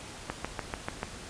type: click train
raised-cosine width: 0.5 ms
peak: -16 dBFS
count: 6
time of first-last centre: 0.3-1.031 s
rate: 6.84 Hz
effects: pink hiss -44 dBFS RMS until 1.29 s + resampled to 22050 Hz